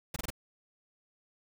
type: noise bursts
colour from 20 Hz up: pink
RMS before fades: -35 dBFS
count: 4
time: 0.14-0.303 s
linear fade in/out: 5 ms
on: 22 ms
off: 25 ms
effects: none